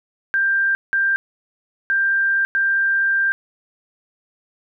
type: tone bursts at uneven times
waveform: sine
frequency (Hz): 1584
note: G6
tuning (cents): +18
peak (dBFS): -15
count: 4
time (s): 0.34-0.75 / 0.93-1.16 / 1.9-2.45 / 2.55-3.32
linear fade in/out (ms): 0
effects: none